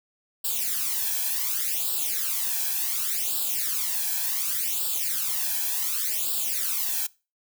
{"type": "noise with flanger", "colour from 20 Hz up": "blue", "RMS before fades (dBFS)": -27, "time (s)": [0.44, 7.07], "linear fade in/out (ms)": 10, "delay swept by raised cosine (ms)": [0.24, 1.24], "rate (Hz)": 0.68, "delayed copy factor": 0.95, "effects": ["noise-tail reverb RT60 0.3 s tail -22 dB re dry"]}